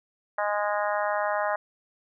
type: harmonic tone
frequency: 206.9 Hz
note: G#3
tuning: 6 cents flat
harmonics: 3 / 4 / 5 / 6 / 7 / 8 / 9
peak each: -28 / -30 / -32 / -34 / -35 / -36 / -37 dBFS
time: 0.38-1.56 s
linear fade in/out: 5 ms
effects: none